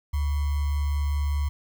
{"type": "tone with sample-and-hold", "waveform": "sine", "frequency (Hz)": 72.4, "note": "D2", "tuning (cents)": -24, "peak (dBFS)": -22, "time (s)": [0.13, 1.49], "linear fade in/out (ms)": 10, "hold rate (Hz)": 1050, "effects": []}